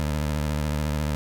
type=tone with vibrato; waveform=20% pulse; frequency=75 Hz; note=D2; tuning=37 cents sharp; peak=-19 dBFS; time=0-1.15 s; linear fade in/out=0 ms; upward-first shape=sine; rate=14 Hz; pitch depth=70 cents each way; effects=none